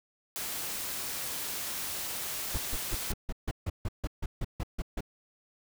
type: noise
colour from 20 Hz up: white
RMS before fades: -36 dBFS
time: 0.36-3.12 s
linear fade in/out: 0 ms
type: noise bursts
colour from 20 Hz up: brown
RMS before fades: -31 dBFS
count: 14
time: 2.54-5.008 s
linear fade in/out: 5 ms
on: 37 ms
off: 150 ms
effects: none